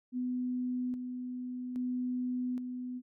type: tone with tremolo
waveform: sine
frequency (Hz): 250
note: B3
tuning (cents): +21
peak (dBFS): -31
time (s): 0.12-3.02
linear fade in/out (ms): 50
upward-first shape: square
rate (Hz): 0.61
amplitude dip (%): 45
effects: none